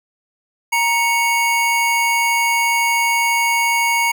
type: tone pair together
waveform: square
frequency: 937 / 2217 Hz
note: A#5 / C#7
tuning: +9 / 0 cents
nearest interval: octave + minor third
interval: 1491 cents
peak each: -18 dBFS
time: 0.72-4.12 s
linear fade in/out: 10 ms
effects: none